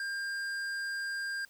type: tone with hard clipping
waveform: sine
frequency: 1600 Hz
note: G6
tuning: 35 cents sharp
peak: -35 dBFS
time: 0-1.45 s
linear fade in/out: 2 ms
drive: 10 dB
effects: white hiss -62 dBFS RMS until 1.49 s